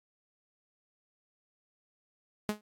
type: tone with exponential decay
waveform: sawtooth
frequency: 210.7 Hz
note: G#3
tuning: 25 cents sharp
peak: -22 dBFS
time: 2.49-2.61 s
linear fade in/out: 0 ms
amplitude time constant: 26 ms
effects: AAC 48 kbps